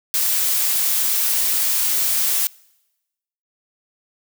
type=noise; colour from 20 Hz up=blue; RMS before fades=-19 dBFS; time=0.14-2.47 s; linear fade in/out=0 ms; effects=noise-tail reverb RT60 1.0 s tail -25 dB re dry